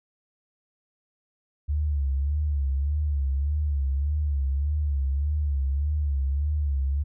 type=tone with vibrato; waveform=sine; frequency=71.4 Hz; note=D2; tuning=48 cents flat; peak=-22 dBFS; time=1.68-7.04 s; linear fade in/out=20 ms; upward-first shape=sine; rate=1.7 Hz; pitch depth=97 cents each way; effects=none